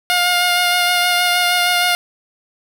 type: tone with vibrato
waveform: 10% pulse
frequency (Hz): 711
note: F5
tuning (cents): +31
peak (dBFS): -5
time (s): 0.1-1.95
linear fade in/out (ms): 0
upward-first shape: sine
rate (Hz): 6.4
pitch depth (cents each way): 16
effects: none